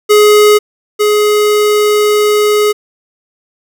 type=tone pair in turn; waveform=square; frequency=419.6 / 419.6 Hz; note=G#4 / G#4; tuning=+18 / +18 cents; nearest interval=unison; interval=0 cents; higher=neither; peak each=-4 / -8 dBFS; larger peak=first; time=0.09-0.59 / 0.99-2.73 s; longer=second; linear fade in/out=20 ms; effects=none